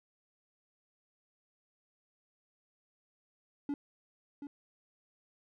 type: tone with echo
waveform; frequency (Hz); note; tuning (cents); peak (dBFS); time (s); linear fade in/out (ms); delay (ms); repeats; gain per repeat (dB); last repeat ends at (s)
triangle; 286; D4; -46; -30; 3.69-3.74; 2; 730; 1; -9; 4.47
effects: none